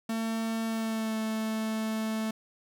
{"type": "tone with pitch glide", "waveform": "45% pulse", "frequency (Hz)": [225.1, 219.7], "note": ["A3", "A3"], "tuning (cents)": [40, -2], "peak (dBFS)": -29, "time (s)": [0.09, 2.31], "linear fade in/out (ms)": 5, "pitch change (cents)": -42, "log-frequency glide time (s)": [0.66, 1.17], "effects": []}